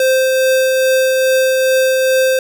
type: tone with tremolo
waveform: square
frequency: 522 Hz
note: C5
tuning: 4 cents flat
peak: -10 dBFS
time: 0-2.39 s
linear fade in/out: 2 ms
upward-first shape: triangle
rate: 2.4 Hz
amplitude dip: 25%
effects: none